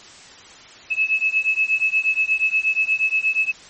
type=beating tone pair; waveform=sine; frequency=2591 / 2599.4 Hz; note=E7 / E7; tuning=-30 / -25 cents; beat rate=8.4 Hz; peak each=-20 dBFS; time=0.9-3.52 s; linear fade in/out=20 ms; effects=white hiss -43 dBFS RMS until 3.69 s + MP3 32 kbps